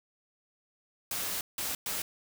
white noise bursts at uneven times, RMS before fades -34 dBFS, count 3, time 1.11-1.41 / 1.58-1.75 / 1.86-2.02 s, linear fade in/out 2 ms, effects none

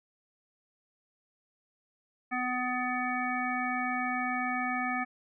harmonic tone, 250.4 Hz, B3, 24 cents sharp, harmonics 1 / 3 / 5 / 7 / 9, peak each -35 / -34 / -36 / -36 / -36 dBFS, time 2.31-5.05 s, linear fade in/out 20 ms, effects none

